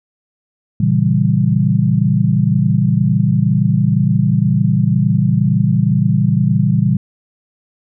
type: chord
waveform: sine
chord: A# diminished seventh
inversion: none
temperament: equal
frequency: 116.54 / 138.59 / 164.81 / 196 Hz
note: A#2 / C#3 / E3 / G3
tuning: 0 / 0 / 0 / 0 cents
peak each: -16 dBFS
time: 0.8-6.97 s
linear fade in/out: 5 ms
effects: none